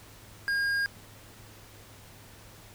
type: tone with tanh clipping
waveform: triangle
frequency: 1620 Hz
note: G#6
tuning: 43 cents flat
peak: -27 dBFS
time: 0.48-0.86 s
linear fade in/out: 0 ms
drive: 14 dB
effects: added 104 Hz sine -54 dBFS peak until 2.74 s + pink hiss -52 dBFS RMS until 2.74 s